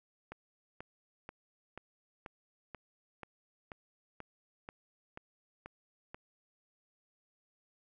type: click train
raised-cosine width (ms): 0.5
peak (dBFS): -29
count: 13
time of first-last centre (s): 0.32-6.145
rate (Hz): 2.06
effects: none